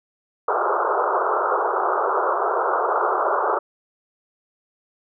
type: band-pass noise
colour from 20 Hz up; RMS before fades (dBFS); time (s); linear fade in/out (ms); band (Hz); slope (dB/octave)
white; -21; 0.48-3.59; 5; 360 to 1400; 96
effects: none